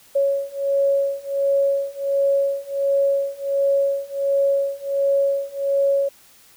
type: beating tone pair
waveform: sine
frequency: 554.4 / 555.8 Hz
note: C#5 / C#5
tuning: 0 / +4 cents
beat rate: 1.4 Hz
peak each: -21 / -20 dBFS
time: 0.15-6.09 s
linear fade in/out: 10 ms
effects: white hiss -51 dBFS RMS until 6.56 s